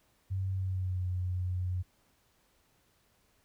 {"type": "tone with pitch glide", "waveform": "sine", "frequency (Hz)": [95.3, 90.84], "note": ["G2", "F#2"], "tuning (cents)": [-48, -31], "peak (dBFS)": -30, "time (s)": [0.3, 1.83], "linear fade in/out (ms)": 20, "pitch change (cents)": -83, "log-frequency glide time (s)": [0.52, 1.05], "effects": ["pink hiss -70 dBFS RMS until 3.44 s"]}